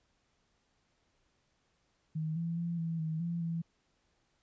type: tone with pitch steps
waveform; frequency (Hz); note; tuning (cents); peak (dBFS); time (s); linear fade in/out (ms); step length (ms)
sine; 157.3 / 167.5 / 170.2 / 164.8 / 158.8 / 170.1 / 166.3; D#3 / E3 / F3 / E3 / D#3 / F3 / E3; +19 / +28 / -44 / 0 / +36 / -45 / +16; -32; 2.15-3.62; 10; 210
effects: pink hiss -75 dBFS RMS until 4.42 s + resampled to 16000 Hz